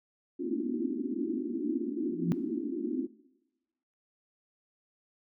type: band-pass noise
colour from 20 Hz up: white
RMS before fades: -33 dBFS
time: 0.39-3.07 s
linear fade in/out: 10 ms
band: 220 to 360 Hz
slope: 96 dB/octave
type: tone with exponential growth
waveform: sine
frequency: 171.7 Hz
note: F3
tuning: 29 cents flat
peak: -22 dBFS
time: 2.03-2.32 s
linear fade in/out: 0 ms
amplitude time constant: 62 ms
effects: noise-tail reverb RT60 1.0 s tail -20 dB re dry